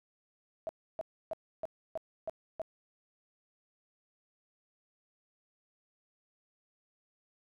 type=tone bursts; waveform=sine; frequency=646 Hz; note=E5; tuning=35 cents flat; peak=-33 dBFS; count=7; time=0.67-2.617 s; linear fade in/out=0 ms; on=21 ms; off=300 ms; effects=none